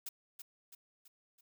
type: noise with echo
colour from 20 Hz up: blue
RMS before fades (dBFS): -42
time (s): 0.06-0.09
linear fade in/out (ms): 5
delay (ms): 330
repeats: 4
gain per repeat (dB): -6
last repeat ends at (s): 1.41
effects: none